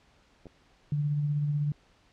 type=clicks; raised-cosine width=2 ms; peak=-33 dBFS; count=2; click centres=0.457 / 0.468 s
type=tone with tremolo; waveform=sine; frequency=146.83 Hz; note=D3; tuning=in tune; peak=-24 dBFS; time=0.92-1.72 s; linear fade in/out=2 ms; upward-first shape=sine; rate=16 Hz; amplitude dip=30%
effects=pink hiss -63 dBFS RMS until 2.12 s + low-pass 5000 Hz 12 dB/octave